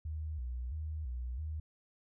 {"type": "tone with vibrato", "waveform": "sine", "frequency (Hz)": 69.2, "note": "C#2", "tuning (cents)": -2, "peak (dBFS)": -36, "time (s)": [0.05, 1.6], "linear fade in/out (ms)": 5, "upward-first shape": "square", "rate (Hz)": 1.5, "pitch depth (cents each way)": 200, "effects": []}